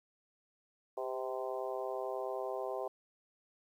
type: harmonic tone with a mistuned harmonic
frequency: 129.2 Hz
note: C3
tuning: 21 cents flat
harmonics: 3 / 4 / 5 / 6 / 7 / 8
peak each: -41 / -41 / -41 / -44 / -49 / -47 dBFS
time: 0.97-2.88 s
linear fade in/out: 5 ms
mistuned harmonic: 3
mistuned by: +34 cents
effects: 11-bit